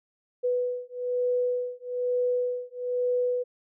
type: beating tone pair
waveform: sine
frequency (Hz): 493.9 / 495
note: B4 / B4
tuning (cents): 0 / +4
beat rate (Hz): 1.1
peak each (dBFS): -28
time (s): 0.43-3.44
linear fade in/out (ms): 20
effects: none